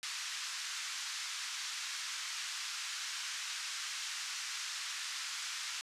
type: band-pass noise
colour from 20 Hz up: white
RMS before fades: -41 dBFS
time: 0.03-5.81 s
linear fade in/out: 0 ms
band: 1200 to 6800 Hz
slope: 24 dB/octave
effects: resampled to 32000 Hz